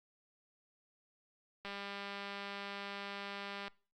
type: click train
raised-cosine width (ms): 0.3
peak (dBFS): -28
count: 407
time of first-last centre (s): 1.65-3.68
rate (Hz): 200
effects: noise-tail reverb RT60 0.4 s tail -24 dB re dry + Opus 48 kbps